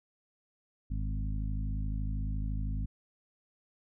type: harmonic tone with a mistuned harmonic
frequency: 51.91 Hz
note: G#1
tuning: in tune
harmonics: 1 / 2 / 3 / 4 / 5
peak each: -32 / -38 / -42 / -44 / -46 dBFS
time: 0.9-2.86 s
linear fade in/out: 10 ms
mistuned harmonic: 1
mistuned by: -64 cents
effects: none